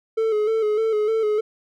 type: tone with vibrato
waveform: triangle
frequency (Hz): 434.3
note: A4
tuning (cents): -23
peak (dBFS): -16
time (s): 0.17-1.41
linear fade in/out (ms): 10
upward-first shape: square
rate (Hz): 3.3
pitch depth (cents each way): 44
effects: none